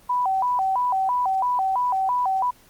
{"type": "tone with vibrato", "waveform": "sine", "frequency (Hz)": 870, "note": "A5", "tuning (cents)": -20, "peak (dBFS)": -19, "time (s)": [0.09, 2.51], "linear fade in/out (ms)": 10, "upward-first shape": "square", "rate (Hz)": 3, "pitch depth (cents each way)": 220, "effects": ["pink hiss -53 dBFS RMS until 2.69 s", "Opus 24 kbps"]}